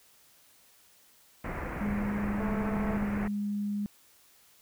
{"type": "low-pass noise", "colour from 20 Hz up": "pink", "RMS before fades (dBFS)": -36, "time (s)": [1.44, 3.28], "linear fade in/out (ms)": 5, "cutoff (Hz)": 2300, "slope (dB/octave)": 48}
{"type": "tone", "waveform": "sine", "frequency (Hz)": 205.1, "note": "G#3", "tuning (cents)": -21, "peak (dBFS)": -29, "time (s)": [1.81, 3.86], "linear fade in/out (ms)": 0}
{"type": "click train", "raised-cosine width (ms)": 1, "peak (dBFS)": -26, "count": 125, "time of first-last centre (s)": [2.4, 2.966], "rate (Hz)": 219}
{"effects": ["white hiss -61 dBFS RMS until 4.61 s"]}